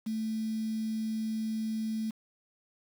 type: tone with quantisation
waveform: sine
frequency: 220 Hz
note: A3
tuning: in tune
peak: -30 dBFS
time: 0.06-2.11 s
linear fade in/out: 10 ms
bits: 8
effects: none